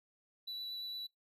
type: tone with vibrato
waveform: triangle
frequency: 3951 Hz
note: B7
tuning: in tune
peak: -39 dBFS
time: 0.47-1.07 s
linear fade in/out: 10 ms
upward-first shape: triangle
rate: 8.7 Hz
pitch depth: 11 cents each way
effects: noise-tail reverb RT60 0.2 s tail -26 dB re dry